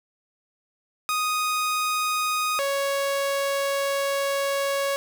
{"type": "tone pair in turn", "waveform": "sawtooth", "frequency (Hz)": [1244.5, 555.6], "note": ["D#6", "C#5"], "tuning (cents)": [0, 4], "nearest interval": "octave + major second", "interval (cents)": 1396, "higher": "first", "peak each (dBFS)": -19, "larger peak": "neither", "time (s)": [[1.09, 2.59], [2.59, 4.96]], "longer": "second", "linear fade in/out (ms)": 0, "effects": []}